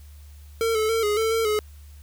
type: tone with pitch steps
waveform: square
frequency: 454.9 / 434.4 / 452.6 / 416.8 / 445.5 / 452.7 / 424.3 Hz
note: A#4 / A4 / A4 / G#4 / A4 / A4 / G#4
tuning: -42 / -22 / +49 / +6 / +22 / +49 / +37 cents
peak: -21 dBFS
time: 0.61-1.59 s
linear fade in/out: 0 ms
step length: 140 ms
effects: added 73 Hz sine -42 dBFS peak until 2.02 s + white hiss -57 dBFS RMS until 2.02 s